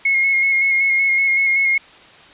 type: tone with vibrato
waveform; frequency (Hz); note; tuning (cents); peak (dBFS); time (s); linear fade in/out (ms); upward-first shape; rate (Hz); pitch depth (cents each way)
sine; 2165; C#7; -41; -13; 0.05-1.78; 5; square; 5.3; 19
effects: white hiss -44 dBFS RMS until 2.33 s + resampled to 8000 Hz